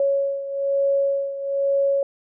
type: beating tone pair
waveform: sine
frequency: 554.4 / 555.5 Hz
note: C#5 / C#5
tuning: 0 / +4 cents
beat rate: 1.1 Hz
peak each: -20 / -25 dBFS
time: 0-2.03 s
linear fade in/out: 2 ms
effects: none